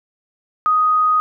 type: tone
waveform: sine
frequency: 1248 Hz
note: D#6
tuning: 5 cents sharp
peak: -12 dBFS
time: 0.66-1.2 s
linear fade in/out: 0 ms
effects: none